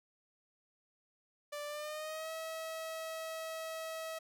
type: tone with pitch glide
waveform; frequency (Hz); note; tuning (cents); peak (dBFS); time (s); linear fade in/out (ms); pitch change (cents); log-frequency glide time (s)
sawtooth; 587.3 to 644.2; D5 to E5; 0 to -40; -36; 1.52-4.19; 10; +160; 1.66-2.31
effects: none